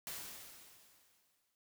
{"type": "noise with exponential decay", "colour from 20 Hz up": "white", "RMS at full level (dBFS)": -43, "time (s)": [0.07, 1.55], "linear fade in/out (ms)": 0, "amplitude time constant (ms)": 320, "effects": ["noise-tail reverb RT60 0.2 s tail -26 dB re dry"]}